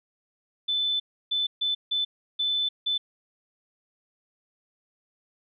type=tone bursts at uneven times; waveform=sine; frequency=3514 Hz; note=A7; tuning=3 cents flat; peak=-23 dBFS; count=6; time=0.68-1 / 1.31-1.47 / 1.61-1.75 / 1.91-2.05 / 2.39-2.69 / 2.86-2.98 s; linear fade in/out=10 ms; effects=none

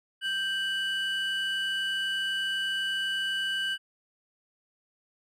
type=tone pair together; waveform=triangle; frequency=1568 / 2960 Hz; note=G6 / F#7; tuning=0 / 0 cents; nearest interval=major seventh; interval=1100 cents; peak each=-28 dBFS; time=0.21-3.78 s; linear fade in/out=50 ms; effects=tanh soft clip ceiling -20 dBFS

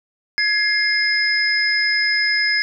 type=tone cluster; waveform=sine; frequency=1680 / 2111 / 5080 Hz; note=G#6 / C7 / D#8; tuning=+19 / +15 / +35 cents; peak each=-20 dBFS; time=0.38-2.62 s; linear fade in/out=0 ms; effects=none

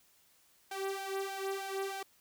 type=tone with flanger; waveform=sawtooth; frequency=389.2 Hz; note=G4; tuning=12 cents flat; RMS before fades=-38 dBFS; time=0.71-2.03 s; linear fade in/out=5 ms; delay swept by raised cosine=1.2 to 2.5 ms; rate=3.2 Hz; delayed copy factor=+0.7; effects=white hiss -67 dBFS RMS until 2.2 s

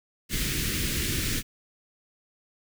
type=band-stop noise; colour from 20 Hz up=pink; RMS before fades=-28 dBFS; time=0.29-1.43 s; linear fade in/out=50 ms; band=360 to 1700 Hz; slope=24 dB/octave; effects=none

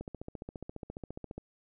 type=click train; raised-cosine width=2 ms; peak=-27 dBFS; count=21; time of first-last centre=0.01-1.38 s; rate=14.6 Hz; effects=none

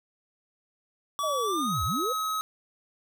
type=tone with pitch glide; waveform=square; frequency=1144 to 1276.7 Hz; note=D6 to D#6; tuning=-46 to +44 cents; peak=-28 dBFS; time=1.19-2.41 s; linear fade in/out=0 ms; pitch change=+190 cents; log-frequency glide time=1.42-1.77 s
type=linear two-way sweep; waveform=sine; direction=down then up; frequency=654 to 63 to 530 Hz; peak=-29 dBFS; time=1.23-2.13 s; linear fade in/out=10 ms; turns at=1.84 s
effects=none

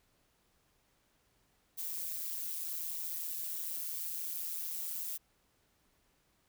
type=noise with amplitude modulation; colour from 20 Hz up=violet; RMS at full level=-36 dBFS; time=1.77-5.18 s; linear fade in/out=20 ms; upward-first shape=sine; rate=165 Hz; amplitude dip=70%; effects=pink hiss -73 dBFS RMS until 6.48 s

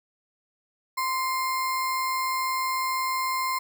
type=tone with sample-and-hold; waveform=sine; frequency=1038 Hz; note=C6; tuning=14 cents flat; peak=-24 dBFS; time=0.97-3.59 s; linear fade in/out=10 ms; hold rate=3150 Hz; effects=none

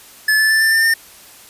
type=tone with pitch steps; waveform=square; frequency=1730 / 1746.1 / 1762.3 / 1778.6 / 1795.2 / 1811.8 Hz; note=A6 / A6 / A6 / A6 / A6 / A#6; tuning=-30 / -14 / +2 / +18 / +34 / -50 cents; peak=-12 dBFS; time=0.28-0.94 s; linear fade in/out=5 ms; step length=110 ms; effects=white hiss -42 dBFS RMS until 1.49 s + resampled to 32000 Hz

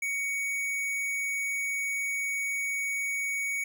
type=tone with hard clipping; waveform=sine; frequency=2239 Hz; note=C#7; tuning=17 cents sharp; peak=-30 dBFS; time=0.02-3.64 s; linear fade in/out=5 ms; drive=13 dB; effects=none

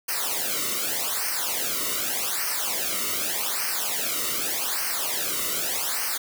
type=noise with flanger; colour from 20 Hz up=white; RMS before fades=-27 dBFS; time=0.08-6.18 s; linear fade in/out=10 ms; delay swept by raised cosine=0.27 to 1.23 ms; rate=0.84 Hz; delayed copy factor=-1; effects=none

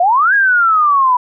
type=exponential two-way sweep; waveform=sine; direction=up then down; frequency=676 to 1663 to 976 Hz; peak=-8 dBFS; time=0-1.17 s; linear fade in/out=5 ms; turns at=0.34 s; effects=none

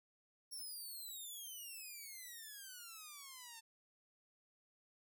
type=exponential sweep; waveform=5% pulse; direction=down; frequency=5560 to 890 Hz; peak=-40 dBFS; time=0.51-3.61 s; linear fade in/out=20 ms; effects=none

